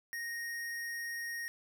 square tone, 1864.7 Hz, A#6, in tune, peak -38 dBFS, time 0.13-1.48 s, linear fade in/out 0 ms, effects none

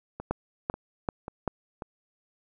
two click trains, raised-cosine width 1 ms, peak -22 / -13 dBFS, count 4 / 4, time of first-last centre 0.2-1.822 / 0.31-1.477 s, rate 1.85 / 2.57 Hz, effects none

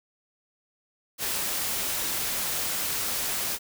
white noise, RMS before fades -29 dBFS, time 1.18-3.59 s, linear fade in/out 50 ms, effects none

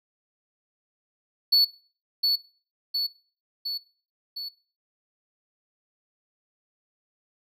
triangle tone with echo, 4435 Hz, C#8, in tune, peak -14 dBFS, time 1.52-1.65 s, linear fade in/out 10 ms, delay 710 ms, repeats 4, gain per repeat -4 dB, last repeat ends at 4.49 s, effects noise-tail reverb RT60 0.4 s tail -20 dB re dry

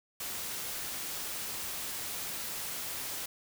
white noise, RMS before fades -38 dBFS, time 0.2-3.26 s, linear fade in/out 5 ms, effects none

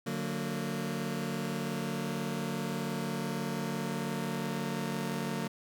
sawtooth chord, D augmented, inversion none, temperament just, 146.83 / 183.54 / 229.4 Hz, D3 / F#3 / A#3, 0 / -14 / -28 cents, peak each -34 / -33 / -32 dBFS, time 0.06-5.48 s, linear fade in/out 10 ms, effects none

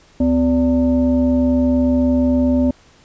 sine tone with frequency modulation, 254.3 Hz, C4, 49 cents flat, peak -12 dBFS, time 0.2-2.71 s, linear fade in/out 5 ms, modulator 325 Hz, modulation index 0.68, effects pink hiss -50 dBFS RMS until 3.04 s + resampled to 16000 Hz

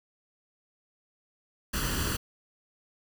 pink noise with comb filter, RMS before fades -30 dBFS, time 1.73-2.17 s, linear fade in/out 10 ms, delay 0.67 ms, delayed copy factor +0.7, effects none

